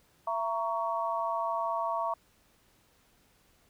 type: chord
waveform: sine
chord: A# diminished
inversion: second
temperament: just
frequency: 671.3 / 932.3 / 1118.8 Hz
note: E5 / A#5 / C#6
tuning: +31 / 0 / +16 cents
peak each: -33 dBFS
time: 0.27-2.14 s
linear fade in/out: 5 ms
effects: pink hiss -66 dBFS RMS until 3.69 s